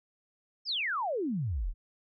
sine exponential sweep, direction down, 5450 to 30.58 Hz, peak -29 dBFS, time 0.65-1.74 s, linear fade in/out 50 ms, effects none

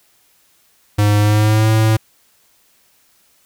square tone with pitch glide, 103.83 to 110 Hz, G#2 to A2, 0 to 0 cents, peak -11 dBFS, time 0.98-1.97 s, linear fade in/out 10 ms, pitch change +100 cents, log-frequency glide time 1.18-1.7 s, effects white hiss -56 dBFS RMS until 3.45 s

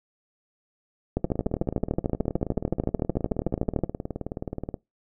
two click trains, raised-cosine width 2 ms, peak -17 / -10 dBFS, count 67 / 37, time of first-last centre 1.25-4.742 / 1.17-3.837 s, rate 18.9 / 13.5 Hz, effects noise-tail reverb RT60 0.2 s tail -23 dB re dry

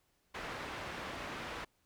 white low-pass noise, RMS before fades -43 dBFS, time 0.34-1.65 s, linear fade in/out 10 ms, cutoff 1900 Hz, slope 12 dB/octave, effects pink hiss -75 dBFS RMS until 1.85 s

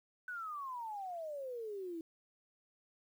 sine exponential sweep, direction down, 1511 to 320 Hz, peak -40 dBFS, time 0.28-2.01 s, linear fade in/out 2 ms, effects 11-bit

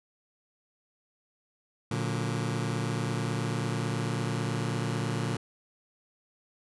sawtooth chord, Bb augmented, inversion none, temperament just, 116.54 / 145.68 / 182.1 Hz, Bb2 / D3 / F#3, 0 / -14 / -27 cents, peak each -27 / -29 / -32 dBFS, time 1.91-5.37 s, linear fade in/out 5 ms, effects resampled to 24000 Hz

